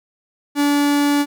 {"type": "tone", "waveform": "45% pulse", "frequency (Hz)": 288.3, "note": "D4", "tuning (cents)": -32, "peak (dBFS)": -14, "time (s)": [0.55, 1.26], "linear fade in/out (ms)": 50, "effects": []}